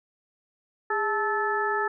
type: harmonic tone with a mistuned harmonic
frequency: 435.3 Hz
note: A4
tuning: 19 cents flat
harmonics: 1 / 2 / 3 / 4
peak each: -29 / -29 / -29 / -29 dBFS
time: 0.9-1.88 s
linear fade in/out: 5 ms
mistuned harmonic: 1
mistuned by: -98 cents
effects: none